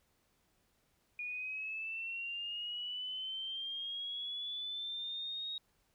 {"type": "linear sweep", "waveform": "sine", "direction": "up", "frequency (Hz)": [2437, 3776], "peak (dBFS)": -38, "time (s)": [1.19, 5.58], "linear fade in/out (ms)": 2, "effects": ["pink hiss -75 dBFS RMS until 5.94 s"]}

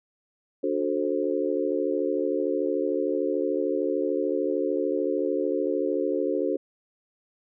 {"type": "chord", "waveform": "sine", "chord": "D dominant seventh", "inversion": "none", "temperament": "just", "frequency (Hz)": [293.7, 367.1, 440.5, 528.6], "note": ["D4", "F#4", "A4", "C5"], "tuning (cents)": [0, -14, 2, 18], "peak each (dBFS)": [-29, -28, -29, -29], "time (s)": [0.63, 6.57], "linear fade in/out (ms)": 10, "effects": []}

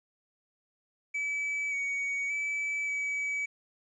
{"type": "tone with pitch steps", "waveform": "triangle", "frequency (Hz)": [2295, 2245, 2302, 2282], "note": ["D7", "C#7", "D7", "C#7"], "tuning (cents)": [-40, 21, -35, 50], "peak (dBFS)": -28, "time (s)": [1.14, 3.46], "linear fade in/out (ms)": 10, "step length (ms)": 580, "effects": ["resampled to 22050 Hz", "11-bit"]}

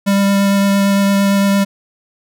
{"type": "tone with vibrato", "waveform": "square", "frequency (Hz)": 198.4, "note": "G3", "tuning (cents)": 21, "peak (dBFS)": -11, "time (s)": [0.06, 1.65], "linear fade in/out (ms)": 20, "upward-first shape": "triangle", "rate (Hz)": 8.8, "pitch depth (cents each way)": 12, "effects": []}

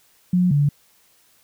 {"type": "tone pair in turn", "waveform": "sine", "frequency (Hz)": [180, 144.29], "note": ["F#3", "D3"], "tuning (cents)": [-47, -30], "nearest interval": "major third", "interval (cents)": 383, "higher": "first", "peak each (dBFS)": -14, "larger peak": "neither", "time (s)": [[0.33, 0.51], [0.51, 0.69]], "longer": "neither", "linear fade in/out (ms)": 5, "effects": ["white hiss -58 dBFS RMS until 1.43 s"]}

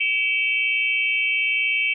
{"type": "tone cluster", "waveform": "sine", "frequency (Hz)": [2288, 2600, 2721, 3109], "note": ["D7", "E7", "F7", "G7"], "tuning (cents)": [-46, -24, -46, -15], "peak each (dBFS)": [-21, -25, -27, -30], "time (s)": [0, 1.94], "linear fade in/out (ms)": 10, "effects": []}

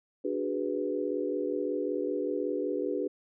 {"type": "chord", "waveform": "sine", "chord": "G# half-diminished seventh", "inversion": "second", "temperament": "equal", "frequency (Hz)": [293.7, 370, 415.3, 493.9], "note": ["D4", "F#4", "G#4", "B4"], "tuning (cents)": [0, 0, 0, 0], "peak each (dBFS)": -34, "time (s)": [0.24, 3.08], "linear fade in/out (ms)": 10, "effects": []}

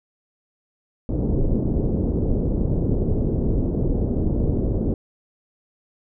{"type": "low-pass noise", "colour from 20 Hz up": "pink", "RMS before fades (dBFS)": -21, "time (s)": [1.09, 4.94], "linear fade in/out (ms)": 2, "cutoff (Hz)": 450, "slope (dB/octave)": 24, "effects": []}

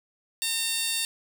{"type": "tone with high-pass filter", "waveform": "15% pulse", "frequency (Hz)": 911, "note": "A#5", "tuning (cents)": -40, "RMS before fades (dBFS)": -28, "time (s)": [0.42, 1.05], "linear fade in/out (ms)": 0, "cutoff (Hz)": 4600, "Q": 1.1, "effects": ["9-bit"]}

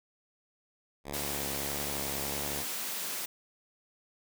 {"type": "tone with vibrato", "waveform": "5% pulse", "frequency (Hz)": 70.9, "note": "C#2", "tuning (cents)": 40, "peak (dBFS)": -26, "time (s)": [1.04, 2.65], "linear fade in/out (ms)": 50, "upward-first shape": "triangle", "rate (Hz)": 1.6, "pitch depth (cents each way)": 34}
{"type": "high-pass noise", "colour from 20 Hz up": "white", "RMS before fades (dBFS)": -36, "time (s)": [1.13, 3.26], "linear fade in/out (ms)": 10, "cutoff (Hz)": 150, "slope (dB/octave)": 96}
{"effects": []}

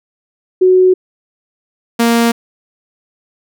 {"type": "tone pair in turn", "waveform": ["sine", "sawtooth"], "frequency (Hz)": [370, 233.1], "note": ["F#4", "A#3"], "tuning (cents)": [0, 0], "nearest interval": "minor sixth", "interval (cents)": 800, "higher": "first", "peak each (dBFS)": -5, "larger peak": "neither", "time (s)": [[0.61, 0.94], [1.99, 2.32]], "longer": "neither", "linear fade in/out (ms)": 10, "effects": []}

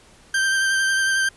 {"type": "tone with vibrato", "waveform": "40% pulse", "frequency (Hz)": 1568, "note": "G6", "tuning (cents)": 0, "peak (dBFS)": -17, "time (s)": [0.34, 1.29], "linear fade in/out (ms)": 5, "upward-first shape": "sine", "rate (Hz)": 11, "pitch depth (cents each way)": 15, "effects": ["pink hiss -51 dBFS RMS until 1.36 s", "resampled to 24000 Hz"]}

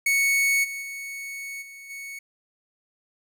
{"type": "tone with level steps", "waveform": "45% pulse", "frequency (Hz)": 2217, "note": "C#7", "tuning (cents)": 0, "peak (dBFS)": [-19, -31, -33, -41, -35], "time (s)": [0.06, 2.19], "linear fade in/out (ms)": 5, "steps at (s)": [0.63, 0.81, 1.61, 1.89], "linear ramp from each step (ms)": 20, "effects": []}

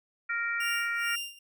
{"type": "harmonic tone", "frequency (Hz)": 466.2, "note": "A#4", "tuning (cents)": 0, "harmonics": [3, 4, 5], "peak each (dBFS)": [-31, -33, -35], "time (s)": [0.29, 1.16], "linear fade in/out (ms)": 10}
{"type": "tone with tremolo", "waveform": "sawtooth", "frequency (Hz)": 2794, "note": "F7", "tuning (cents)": 0, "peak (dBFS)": -28, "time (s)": [0.6, 1.39], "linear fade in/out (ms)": 5, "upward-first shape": "sine", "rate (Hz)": 2.3, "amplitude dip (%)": 90}
{"effects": []}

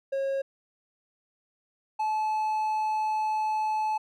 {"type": "tone pair in turn", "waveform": "triangle", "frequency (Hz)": [544, 863.5], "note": ["C#5", "A5"], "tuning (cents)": [-33, -33], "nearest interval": "minor sixth", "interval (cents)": 800, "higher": "second", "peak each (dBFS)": [-24, -23], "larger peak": "second", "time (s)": [[0.12, 0.42], [1.99, 3.98]], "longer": "second", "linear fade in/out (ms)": 10, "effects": []}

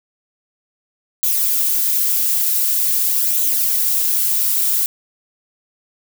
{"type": "noise with flanger", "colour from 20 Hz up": "violet", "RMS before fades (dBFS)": -17, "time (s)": [1.23, 4.86], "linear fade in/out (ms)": 0, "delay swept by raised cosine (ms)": [0.28, 5.58], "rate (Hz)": 0.46, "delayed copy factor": 0.5, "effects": []}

